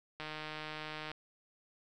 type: click train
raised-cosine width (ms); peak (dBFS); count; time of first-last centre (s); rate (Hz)
0.3; -26; 142; 0.2-1.116; 154
effects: none